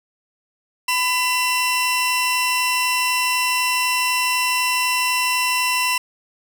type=tone pair together; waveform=sawtooth; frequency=1000 / 2712 Hz; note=B5 / E7; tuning=+21 / +49 cents; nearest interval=octave + perfect fourth; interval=1728 cents; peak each=-17 dBFS; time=0.88-5.98 s; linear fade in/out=5 ms; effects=none